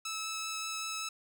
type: tone with vibrato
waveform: 10% pulse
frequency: 1304 Hz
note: E6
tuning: 19 cents flat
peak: -27 dBFS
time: 0.05-1.09 s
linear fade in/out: 5 ms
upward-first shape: sine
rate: 5.2 Hz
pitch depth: 8 cents each way
effects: none